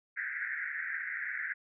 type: band-pass noise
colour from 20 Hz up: pink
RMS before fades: -37 dBFS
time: 0.16-1.54 s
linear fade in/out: 20 ms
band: 1500 to 2100 Hz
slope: 96 dB/octave
effects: none